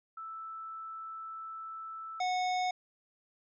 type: tone pair in turn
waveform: sine / square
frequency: 1318.5 / 733.2 Hz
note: E6 / F#5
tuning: 0 / -16 cents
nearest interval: minor seventh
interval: 1016 cents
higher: first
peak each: -40 / -30 dBFS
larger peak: second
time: 0.17-2.2 / 2.2-2.71 s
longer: first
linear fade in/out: 5 ms
effects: resampled to 16000 Hz